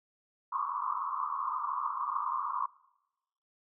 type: band-pass noise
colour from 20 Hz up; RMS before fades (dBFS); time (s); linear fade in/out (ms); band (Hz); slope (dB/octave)
white; -34; 0.52-2.66; 5; 980 to 1200; 96
effects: noise-tail reverb RT60 0.9 s tail -22 dB re dry